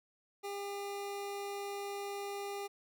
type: tone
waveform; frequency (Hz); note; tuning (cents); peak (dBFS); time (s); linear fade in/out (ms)
25% pulse; 402; G4; +44; -35; 0.43-2.68; 20
effects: none